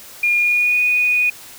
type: tone with pitch glide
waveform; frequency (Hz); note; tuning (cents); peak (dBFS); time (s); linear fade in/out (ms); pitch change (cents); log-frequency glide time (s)
sine; 2421 to 2472; D#7 to D#7; -48 to -12; -13; 0.23-1.3; 5; +36; 0.36-0.81
effects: white hiss -39 dBFS RMS until 1.58 s